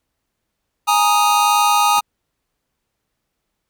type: chord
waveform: square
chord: Ab suspended second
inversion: none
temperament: equal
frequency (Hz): 830.6 / 932.3 / 1244.5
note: Ab5 / Bb5 / Eb6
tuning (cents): 0 / 0 / 0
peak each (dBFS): -17 / -19 / -17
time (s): 0.87-2.01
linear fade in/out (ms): 20
type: noise with exponential growth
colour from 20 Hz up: pink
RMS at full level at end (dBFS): -30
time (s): 1.91-1.99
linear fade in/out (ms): 5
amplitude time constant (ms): 16
effects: pink hiss -75 dBFS RMS until 3.69 s